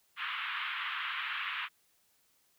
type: band-pass noise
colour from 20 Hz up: pink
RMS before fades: -37 dBFS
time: 0.16-1.69 s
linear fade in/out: 50 ms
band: 1100 to 3300 Hz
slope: 48 dB/octave
effects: white hiss -71 dBFS RMS until 2.58 s